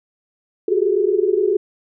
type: tone cluster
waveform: sine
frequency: 359.8 / 387.1 / 408.5 / 428.1 Hz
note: F#4 / G4 / G#4 / A4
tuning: -48 / -22 / -29 / -47 cents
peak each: -20 dBFS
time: 0.68-1.57 s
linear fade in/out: 5 ms
effects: none